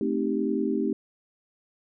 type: chord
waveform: sine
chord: A half-diminished seventh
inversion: none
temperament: equal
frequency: 220 / 261.6 / 311.1 / 392 Hz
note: A3 / C4 / Eb4 / G4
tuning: 0 / 0 / 0 / 0 cents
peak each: -29 dBFS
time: 0.01-0.93 s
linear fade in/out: 2 ms
effects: none